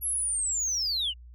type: linear sweep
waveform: sine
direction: down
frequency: 11490 to 2794 Hz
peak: -24 dBFS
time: 0.01-1.14 s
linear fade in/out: 50 ms
effects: tanh soft clip ceiling -24 dBFS + added 60 Hz sine -45 dBFS peak until 1.34 s